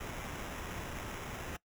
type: noise with sample-and-hold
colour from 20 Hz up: pink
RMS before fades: -42 dBFS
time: 0-1.57 s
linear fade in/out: 10 ms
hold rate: 4410 Hz
effects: noise-tail reverb RT60 0.1 s tail -20 dB re dry